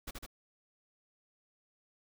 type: noise with echo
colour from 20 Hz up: pink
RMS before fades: -41 dBFS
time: 0.07-0.11 s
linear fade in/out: 10 ms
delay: 77 ms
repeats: 2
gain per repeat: -2 dB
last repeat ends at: 0.264 s
effects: none